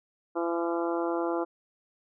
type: harmonic tone with a mistuned harmonic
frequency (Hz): 169.3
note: E3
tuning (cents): +46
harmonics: 2 / 3 / 4 / 5 / 6 / 7 / 8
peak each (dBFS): -29 / -33 / -35 / -37 / -39 / -40 / -41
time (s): 0.35-1.45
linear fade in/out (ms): 20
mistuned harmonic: 8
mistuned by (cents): +25
effects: none